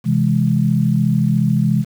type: chord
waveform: sine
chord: C augmented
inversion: none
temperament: equal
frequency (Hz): 130.81 / 164.81 / 207.7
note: C3 / E3 / G#3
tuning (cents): 0 / 0 / 0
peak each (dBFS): -17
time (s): 0.04-1.85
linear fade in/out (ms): 50
effects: 7-bit